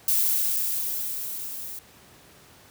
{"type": "noise with level ramp", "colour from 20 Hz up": "violet", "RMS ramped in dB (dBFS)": [-21, -37], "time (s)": [0.08, 1.79], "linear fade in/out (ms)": 2, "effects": ["pink hiss -52 dBFS RMS until 2.7 s", "high-pass 80 Hz 12 dB/octave"]}